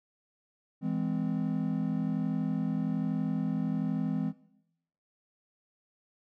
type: chord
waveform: triangle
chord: E augmented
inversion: none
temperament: just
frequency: 164.81 / 206 / 257.5 Hz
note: E3 / G#3 / B#3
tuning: 0 / -14 / -28 cents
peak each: -31 dBFS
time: 0.81-4.33 s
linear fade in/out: 50 ms
effects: noise-tail reverb RT60 0.8 s tail -17 dB re dry